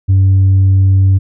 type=tone with tanh clipping; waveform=sine; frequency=95.9 Hz; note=G2; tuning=37 cents flat; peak=-6 dBFS; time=0.08-1.19 s; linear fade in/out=20 ms; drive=1 dB; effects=none